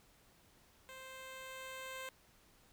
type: tone with level ramp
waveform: 10% pulse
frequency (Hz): 523.3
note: C5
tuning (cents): 0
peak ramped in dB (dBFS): -42 to -35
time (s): 0.89-2.09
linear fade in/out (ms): 0
effects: pink hiss -67 dBFS RMS until 2.72 s